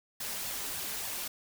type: noise with flanger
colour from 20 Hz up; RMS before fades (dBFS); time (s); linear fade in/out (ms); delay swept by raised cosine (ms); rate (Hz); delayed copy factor
white; -37; 0.2-1.28; 5; 1.1 to 5.1; 3.5; +0.55
effects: none